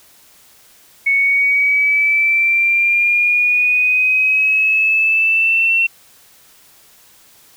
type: exponential sweep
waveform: sine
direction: up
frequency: 2211 to 2715 Hz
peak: -11 dBFS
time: 1.06-5.87 s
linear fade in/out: 10 ms
effects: white hiss -48 dBFS RMS until 7.56 s